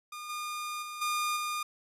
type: tone with level steps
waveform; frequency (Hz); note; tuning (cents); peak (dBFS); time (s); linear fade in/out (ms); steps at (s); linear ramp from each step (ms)
sawtooth; 1214; D#6; -43; -36 / -31 / -35 / -25 / -28; 0.12-1.63; 5; 0.29 / 0.82 / 1.01 / 1.36; 10
effects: resampled to 32000 Hz